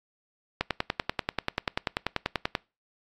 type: click train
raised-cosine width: 0.3 ms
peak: -9 dBFS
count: 21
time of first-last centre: 0.61-2.552 s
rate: 10.3 Hz
effects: noise-tail reverb RT60 0.3 s tail -25 dB re dry + AAC 48 kbps